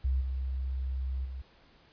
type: tone with level steps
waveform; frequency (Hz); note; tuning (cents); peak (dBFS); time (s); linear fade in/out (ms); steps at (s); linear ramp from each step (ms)
sine; 65.41; C2; 0; -25 / -30 / -36; 0.04-1.42; 10; 0.2 / 1.24; 20
effects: pink hiss -61 dBFS RMS until 1.92 s + resampled to 11025 Hz